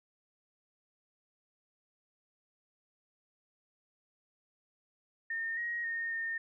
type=tone with pitch steps; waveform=sine; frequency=1823 / 1887 / 1840 / 1825 Hz; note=A#6 / A#6 / A#6 / A#6; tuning=-39 / +21 / -23 / -37 cents; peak=-33 dBFS; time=5.3-6.38 s; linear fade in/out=5 ms; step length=270 ms; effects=none